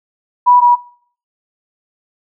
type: tone pair in turn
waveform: sine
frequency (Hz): 982 / 968.5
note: B5 / B5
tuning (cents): -10 / -34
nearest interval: unison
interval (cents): 24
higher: first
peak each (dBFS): -5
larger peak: neither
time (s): 0.46-0.61 / 0.61-0.76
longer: neither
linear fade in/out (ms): 20
effects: noise-tail reverb RT60 0.5 s tail -20 dB re dry